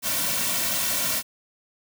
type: noise with comb filter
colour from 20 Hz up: white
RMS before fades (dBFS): -25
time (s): 0.02-1.23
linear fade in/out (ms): 50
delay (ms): 2.4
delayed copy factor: -0.75
effects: none